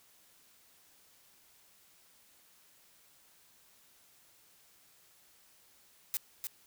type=noise with echo; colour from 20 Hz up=blue; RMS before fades=-33 dBFS; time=6.14-6.17 s; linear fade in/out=0 ms; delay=300 ms; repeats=1; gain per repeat=-5 dB; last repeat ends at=6.47 s; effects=white hiss -64 dBFS RMS until 6.66 s